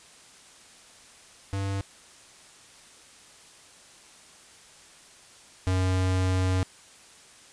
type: tone pair in turn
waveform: square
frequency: 98 / 92.9 Hz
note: G2 / F#2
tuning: 0 / +7 cents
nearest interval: minor second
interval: 93 cents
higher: first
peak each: -28 / -23 dBFS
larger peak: second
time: 1.53-1.81 / 5.67-6.63 s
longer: second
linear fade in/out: 0 ms
effects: white hiss -52 dBFS RMS until 7.52 s + resampled to 22050 Hz